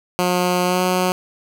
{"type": "tone with pitch glide", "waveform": "10% pulse", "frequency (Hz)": [179.6, 182.84], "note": ["F3", "F#3"], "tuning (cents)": [49, -20], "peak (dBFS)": -8, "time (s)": [0.19, 1.12], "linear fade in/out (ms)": 0, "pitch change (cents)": 31, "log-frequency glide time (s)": [0.64, 0.82], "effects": []}